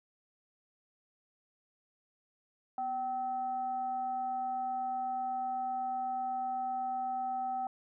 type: tone with frequency modulation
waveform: sine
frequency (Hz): 769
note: G5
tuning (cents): -33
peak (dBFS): -32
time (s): 2.78-7.67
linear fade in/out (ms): 2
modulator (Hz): 522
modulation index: 0.3
effects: none